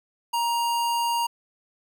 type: tone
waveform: square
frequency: 940 Hz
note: A#5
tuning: 14 cents sharp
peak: -23 dBFS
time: 0.33-1.27 s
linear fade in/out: 10 ms
effects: none